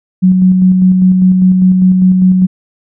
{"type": "tone with tremolo", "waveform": "sine", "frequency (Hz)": 185, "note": "F#3", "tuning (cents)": 0, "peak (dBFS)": -3, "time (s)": [0.22, 2.47], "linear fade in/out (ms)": 20, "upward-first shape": "square", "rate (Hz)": 5, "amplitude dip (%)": 30, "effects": []}